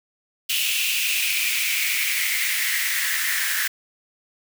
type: noise with high-pass filter sweep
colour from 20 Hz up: white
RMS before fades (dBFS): -23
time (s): 0.49-3.68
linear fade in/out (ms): 10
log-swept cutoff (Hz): 2800 to 1700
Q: 5.8
effects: none